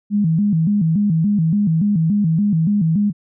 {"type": "tone with vibrato", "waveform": "sine", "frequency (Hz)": 182.4, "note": "F#3", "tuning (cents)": -24, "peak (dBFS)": -13, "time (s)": [0.1, 3.13], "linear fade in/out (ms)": 50, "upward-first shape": "square", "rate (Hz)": 3.5, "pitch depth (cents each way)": 210, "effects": []}